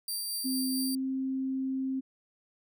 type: tone with tremolo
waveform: 15% pulse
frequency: 4699 Hz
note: D8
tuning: in tune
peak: -25 dBFS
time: 0.08-0.95 s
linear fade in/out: 2 ms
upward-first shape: triangle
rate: 4.5 Hz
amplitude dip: 25%
type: tone with pitch glide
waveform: sine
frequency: 260.9 to 264.5 Hz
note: C4 to C4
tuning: -5 to +19 cents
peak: -29 dBFS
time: 0.44-2.01 s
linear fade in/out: 20 ms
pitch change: +24 cents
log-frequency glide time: 0.72-1.04 s
effects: none